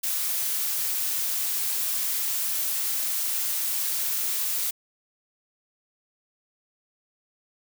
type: noise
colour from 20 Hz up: blue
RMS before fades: -27 dBFS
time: 0.03-4.71 s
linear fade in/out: 10 ms
effects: none